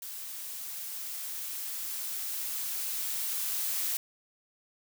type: noise with level ramp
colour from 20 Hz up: blue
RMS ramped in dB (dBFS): -41 to -31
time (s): 0.02-3.97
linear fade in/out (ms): 2
effects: none